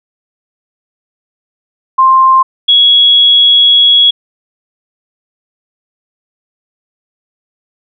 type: tone pair in turn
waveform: sine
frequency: 1052 / 3340 Hz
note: C6 / G#7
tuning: +9 / +9 cents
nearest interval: octave + minor sixth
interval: 2000 cents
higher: second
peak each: -3 dBFS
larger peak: neither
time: 1.98-2.43 / 2.68-4.11 s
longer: second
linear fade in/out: 10 ms
effects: none